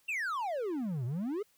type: exponential two-way sweep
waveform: triangle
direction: down then up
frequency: 2794 to 114.5 to 444.1 Hz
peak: -30 dBFS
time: 0.08-1.43 s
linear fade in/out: 10 ms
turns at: 1.05 s
effects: white hiss -69 dBFS RMS until 1.57 s